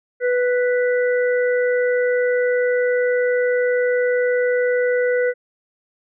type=harmonic tone; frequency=493.9 Hz; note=B4; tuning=in tune; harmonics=1 / 3 / 4; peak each=-16 / -26 / -28 dBFS; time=0.2-5.34 s; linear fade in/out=50 ms; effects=none